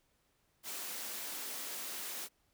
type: high-pass noise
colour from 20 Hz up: white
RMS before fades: -42 dBFS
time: 0.63-2.29 s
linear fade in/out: 50 ms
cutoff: 210 Hz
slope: 24 dB/octave
effects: pink hiss -75 dBFS RMS until 2.53 s